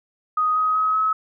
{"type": "tone with pitch steps", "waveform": "sine", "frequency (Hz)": [1248, 1260.3, 1272.8, 1285.3], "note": ["D#6", "D#6", "D#6", "E6"], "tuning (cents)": [5, 22, 39, -44], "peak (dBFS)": -17, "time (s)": [0.37, 1.13], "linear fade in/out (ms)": 5, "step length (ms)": 190, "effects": []}